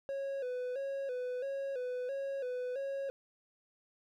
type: tone with vibrato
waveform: triangle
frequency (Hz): 523.3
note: C5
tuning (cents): 0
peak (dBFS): -33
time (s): 0.09-3.1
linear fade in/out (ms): 0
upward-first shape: square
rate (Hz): 1.5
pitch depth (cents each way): 83
effects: none